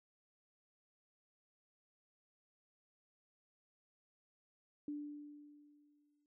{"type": "tone with exponential decay", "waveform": "sine", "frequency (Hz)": 293.7, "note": "D4", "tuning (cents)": 0, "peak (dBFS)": -38, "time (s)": [4.88, 6.26], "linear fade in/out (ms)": 2, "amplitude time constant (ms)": 300, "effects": ["noise-tail reverb RT60 0.1 s tail -23 dB re dry"]}